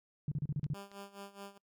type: tone bursts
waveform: sine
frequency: 145.5 Hz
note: D3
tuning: 16 cents flat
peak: -31 dBFS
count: 7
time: 0.28-0.736 s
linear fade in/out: 2 ms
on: 36 ms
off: 34 ms
type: clicks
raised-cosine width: 0.2 ms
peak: -38 / -37 dBFS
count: 2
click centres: 0.642 / 0.916 s
type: tone with tremolo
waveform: 10% pulse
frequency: 199.2 Hz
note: G3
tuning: 28 cents sharp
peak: -36 dBFS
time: 0.74-1.58 s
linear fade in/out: 5 ms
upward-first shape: sine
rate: 4.7 Hz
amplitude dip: 85%
effects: noise-tail reverb RT60 0.1 s tail -26 dB re dry